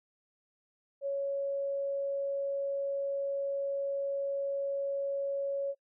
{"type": "tone", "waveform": "sine", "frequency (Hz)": 556, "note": "C#5", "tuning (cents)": 5, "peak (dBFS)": -30, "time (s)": [1.01, 5.75], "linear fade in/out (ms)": 50, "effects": ["noise-tail reverb RT60 0.1 s tail -24 dB re dry"]}